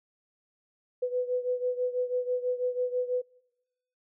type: beating tone pair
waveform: sine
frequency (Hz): 496.6 / 502.7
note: B4 / B4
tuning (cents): +9 / +31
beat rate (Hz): 6.1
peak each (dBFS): -28 / -32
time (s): 1.02-3.22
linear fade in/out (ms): 10
effects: noise-tail reverb RT60 1.0 s tail -24 dB re dry